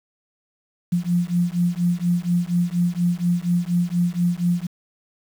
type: beating tone pair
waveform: sine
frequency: 172.9 / 177.1 Hz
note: F3 / F3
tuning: -17 / +24 cents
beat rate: 4.2 Hz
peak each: -21 dBFS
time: 0.92-4.67 s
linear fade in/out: 10 ms
effects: 7-bit